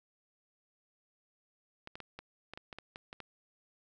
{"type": "clicks", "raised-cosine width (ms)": 0.3, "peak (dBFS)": -28, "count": 11, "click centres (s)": [1.874, 1.955, 2.003, 2.19, 2.536, 2.575, 2.728, 2.786, 2.959, 3.129, 3.203], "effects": []}